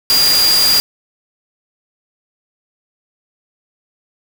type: tone in noise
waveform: sine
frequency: 4807 Hz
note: D8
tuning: 39 cents sharp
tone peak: -10 dBFS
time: 0.1-0.8 s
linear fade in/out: 0 ms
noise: white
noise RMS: -17 dBFS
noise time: 0.1-0.8 s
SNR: +4 dB
effects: none